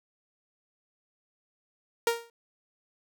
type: tone with exponential decay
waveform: sawtooth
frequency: 466.2 Hz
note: A#4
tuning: in tune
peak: -16 dBFS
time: 2.07-2.3 s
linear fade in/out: 2 ms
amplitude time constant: 50 ms
effects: none